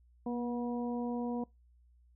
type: harmonic tone with a mistuned harmonic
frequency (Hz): 241.8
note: B3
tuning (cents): -36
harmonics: 1 / 2 / 3 / 4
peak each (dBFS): -34 / -40 / -44 / -46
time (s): 0.26-1.44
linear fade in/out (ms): 5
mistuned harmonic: 1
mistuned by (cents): -17
effects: noise-tail reverb RT60 0.2 s tail -23 dB re dry + added 60 Hz sine -61 dBFS peak until 2.15 s